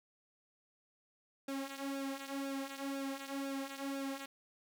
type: tone with flanger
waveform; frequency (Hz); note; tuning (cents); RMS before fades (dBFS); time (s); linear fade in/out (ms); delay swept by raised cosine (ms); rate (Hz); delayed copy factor
sawtooth; 274; C#4; -20; -41; 1.48-4.26; 5; 0.96 to 3.86; 2; -0.7
effects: none

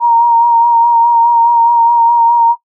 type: tone with vibrato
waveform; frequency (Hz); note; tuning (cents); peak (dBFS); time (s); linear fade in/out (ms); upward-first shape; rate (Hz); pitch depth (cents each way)
sine; 936; A#5; +7; -5; 0-2.56; 50; sine; 4.8; 25
effects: noise-tail reverb RT60 0.1 s tail -19 dB re dry

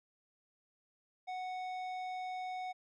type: tone with tanh clipping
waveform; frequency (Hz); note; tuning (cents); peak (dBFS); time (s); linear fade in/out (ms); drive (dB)
sine; 739; F#5; -2; -40; 1.27-2.73; 20; 12
effects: none

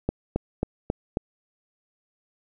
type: click train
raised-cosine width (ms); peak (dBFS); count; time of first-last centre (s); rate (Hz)
2; -10; 5; 0.09-1.171; 3.7
effects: none

